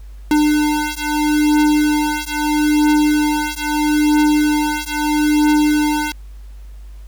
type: beating tone pair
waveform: square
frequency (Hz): 300 / 300.77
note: D4 / D4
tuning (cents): +37 / +41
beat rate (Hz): 0.77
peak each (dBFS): -17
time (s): 0.31-6.12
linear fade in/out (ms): 2
effects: added 50 Hz sine -32 dBFS peak until 7.07 s + pink hiss -54 dBFS RMS until 7.07 s